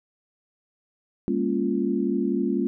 sine chord, G half-diminished seventh, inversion none, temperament equal with one note detuned, 201.2 / 233.1 / 277.2 / 349.2 Hz, G3 / Bb3 / Db4 / F4, +45 / 0 / 0 / 0 cents, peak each -27 dBFS, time 1.28-2.67 s, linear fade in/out 0 ms, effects none

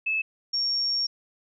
sine tone pair in turn, 2608 / 5526 Hz, E7 / F8, -19 / -19 cents, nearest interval octave + minor second, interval 1300 cents, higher second, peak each -23 dBFS, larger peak neither, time 0.06-0.22 / 0.53-1.07 s, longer second, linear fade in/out 10 ms, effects none

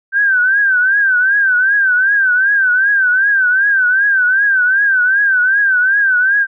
sine tone with vibrato, 1556 Hz, G6, 13 cents flat, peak -9 dBFS, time 0.12-6.47 s, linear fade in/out 50 ms, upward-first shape triangle, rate 2.6 Hz, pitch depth 130 cents each way, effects none

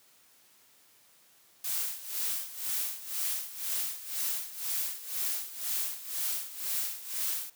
blue noise with tremolo, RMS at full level -31 dBFS, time 1.64-7.5 s, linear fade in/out 5 ms, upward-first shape sine, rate 2 Hz, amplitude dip 80%, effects white hiss -62 dBFS RMS until 7.55 s + high-pass 100 Hz 12 dB/octave

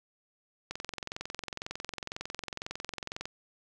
click train, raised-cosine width 0.2 ms, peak -19 dBFS, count 57, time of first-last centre 0.71-3.255 s, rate 22 Hz, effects none

